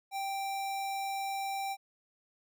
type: tone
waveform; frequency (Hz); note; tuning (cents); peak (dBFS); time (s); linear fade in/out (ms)
square; 784; G5; 0; -34; 0.11-1.77; 50
effects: none